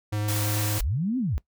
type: tone with vibrato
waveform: square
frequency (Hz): 104.9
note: G#2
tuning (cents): +18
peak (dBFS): -26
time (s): 0.12-0.79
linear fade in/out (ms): 10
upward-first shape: sine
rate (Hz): 9.1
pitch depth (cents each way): 8
type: noise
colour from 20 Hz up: white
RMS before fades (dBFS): -31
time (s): 0.28-0.81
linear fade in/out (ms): 5
type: linear two-way sweep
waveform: sine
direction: up then down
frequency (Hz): 30.87 to 269.4 to 46.68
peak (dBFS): -23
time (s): 0.8-1.38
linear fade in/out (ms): 0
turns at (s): 1.18
effects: noise-tail reverb RT60 0.1 s tail -20 dB re dry